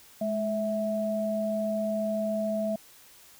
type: tone pair together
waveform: sine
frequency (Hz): 211.5 / 654.6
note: G#3 / E5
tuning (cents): +32 / -12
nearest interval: octave + minor sixth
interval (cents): 1956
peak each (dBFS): -30 / -28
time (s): 0.21-2.76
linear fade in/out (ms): 5
effects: white hiss -54 dBFS RMS until 3.39 s